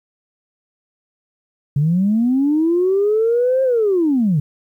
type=linear two-way sweep; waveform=sine; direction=up then down; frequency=136.7 to 534 to 136.7 Hz; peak=-12 dBFS; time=1.76-4.4 s; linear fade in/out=5 ms; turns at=3.63 s; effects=tanh soft clip ceiling -8 dBFS + 9-bit